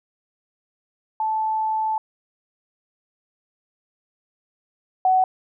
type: tone pair in turn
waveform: sine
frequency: 874 / 748.4 Hz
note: A5 / F#5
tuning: -12 / +20 cents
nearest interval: minor third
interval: 268 cents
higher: first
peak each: -20 / -14 dBFS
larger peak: second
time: 1.2-1.98 / 5.05-5.24 s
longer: first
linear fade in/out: 2 ms
effects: none